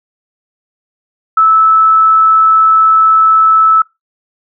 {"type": "tone", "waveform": "sine", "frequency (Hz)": 1308, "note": "E6", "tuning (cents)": -14, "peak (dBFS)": -4, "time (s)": [1.37, 3.82], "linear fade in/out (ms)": 5, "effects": ["noise-tail reverb RT60 0.2 s tail -23 dB re dry"]}